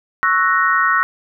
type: chord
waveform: sine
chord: F# dominant seventh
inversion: second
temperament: equal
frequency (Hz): 1108.7 / 1318.5 / 1480 / 1864.7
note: C#6 / E6 / F#6 / A#6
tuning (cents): 0 / 0 / 0 / 0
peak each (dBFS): -18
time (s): 0.23-1.03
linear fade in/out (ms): 0
effects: none